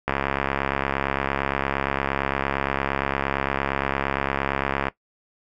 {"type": "click train", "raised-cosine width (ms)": 0.5, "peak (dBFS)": -7, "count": 331, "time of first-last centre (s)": [0.08, 4.883], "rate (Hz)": 68.7, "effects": ["noise-tail reverb RT60 0.1 s tail -18 dB re dry"]}